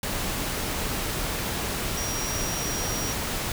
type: tone in noise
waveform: sine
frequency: 5690 Hz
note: F8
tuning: 31 cents sharp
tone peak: -32 dBFS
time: 1.97-3.13 s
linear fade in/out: 2 ms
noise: pink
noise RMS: -29 dBFS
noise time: 0.03-3.52 s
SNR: -6 dB
effects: none